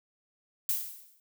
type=noise with exponential decay; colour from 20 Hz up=violet; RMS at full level=-27 dBFS; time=0.69-1.2 s; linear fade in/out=2 ms; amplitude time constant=110 ms; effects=none